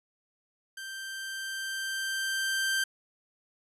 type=tone with level ramp; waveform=sawtooth; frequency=1568 Hz; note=G6; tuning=in tune; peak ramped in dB=-35 to -22 dBFS; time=0.77-2.84 s; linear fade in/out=5 ms; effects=resampled to 32000 Hz